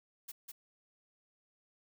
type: noise with echo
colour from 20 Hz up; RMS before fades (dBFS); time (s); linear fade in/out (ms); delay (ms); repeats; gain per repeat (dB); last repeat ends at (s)
blue; -45; 0.28-0.32; 10; 200; 1; -2; 0.52
effects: none